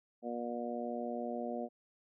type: harmonic tone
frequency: 119.6 Hz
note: A#2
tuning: 45 cents sharp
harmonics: 2 / 3 / 4 / 5 / 6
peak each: -40 / -45 / -43 / -42 / -43 dBFS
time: 0.22-1.69 s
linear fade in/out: 50 ms
effects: none